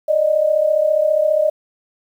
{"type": "tone pair together", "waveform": "sine", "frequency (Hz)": [585.2, 620], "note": ["D5", "D#5"], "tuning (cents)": [-6, -6], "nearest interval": "minor second", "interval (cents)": 100, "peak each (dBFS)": [-18, -14], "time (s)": [0.08, 1.5], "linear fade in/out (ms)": 10, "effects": ["8-bit"]}